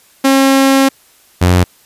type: tone pair in turn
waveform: sawtooth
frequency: 270 / 89.66 Hz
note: C#4 / F2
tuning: -45 / +46 cents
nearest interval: octave + perfect fifth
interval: 1909 cents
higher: first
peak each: -3 dBFS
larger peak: neither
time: 0.24-0.89 / 1.41-1.64 s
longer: first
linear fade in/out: 10 ms
effects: white hiss -48 dBFS RMS until 1.85 s + resampled to 32000 Hz